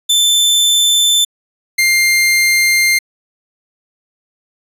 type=tone pair in turn; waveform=sawtooth; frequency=3535 / 2100 Hz; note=A7 / C7; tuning=+7 / +6 cents; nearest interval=major sixth; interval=901 cents; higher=first; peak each=-6 dBFS; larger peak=neither; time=0.09-1.25 / 1.78-2.99 s; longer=second; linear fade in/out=10 ms; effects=resampled to 32000 Hz